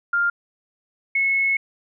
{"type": "tone pair in turn", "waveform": "sine", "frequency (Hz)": [1400, 2189], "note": ["F6", "C#7"], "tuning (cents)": [4, -22], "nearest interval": "minor sixth", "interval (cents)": 774, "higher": "second", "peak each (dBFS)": -17, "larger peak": "neither", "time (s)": [[0.13, 0.3], [1.15, 1.57]], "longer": "second", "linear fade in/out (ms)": 5, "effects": []}